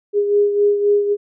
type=beating tone pair; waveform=sine; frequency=409.3 / 413.1 Hz; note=G#4 / G#4; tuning=-25 / -9 cents; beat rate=3.8 Hz; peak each=-13 / -21 dBFS; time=0.13-1.17 s; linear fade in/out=50 ms; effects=none